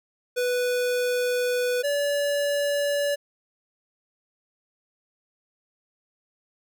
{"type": "tone pair in turn", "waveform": "square", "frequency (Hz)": [493.9, 574], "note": ["B4", "D5"], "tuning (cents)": [0, -40], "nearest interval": "minor third", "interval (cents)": 260, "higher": "second", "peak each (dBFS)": -23, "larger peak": "neither", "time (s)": [[0.36, 1.83], [1.83, 3.16]], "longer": "first", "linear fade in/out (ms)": 20, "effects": []}